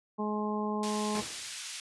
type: harmonic tone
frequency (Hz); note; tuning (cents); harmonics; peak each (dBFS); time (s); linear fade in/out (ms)
211.1; G#3; +29; 1 / 2 / 3 / 4 / 5; -32 / -36 / -42 / -38 / -38; 0.18-1.22; 20
type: band-pass noise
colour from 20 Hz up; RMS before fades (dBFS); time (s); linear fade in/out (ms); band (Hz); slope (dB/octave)
white; -41; 0.83-1.8; 2; 1900 to 7600; 12
type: noise with exponential decay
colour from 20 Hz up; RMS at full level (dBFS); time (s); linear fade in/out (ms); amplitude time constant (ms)
pink; -35; 1.15-1.61; 0; 98
effects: high-pass 100 Hz 12 dB/octave + resampled to 24000 Hz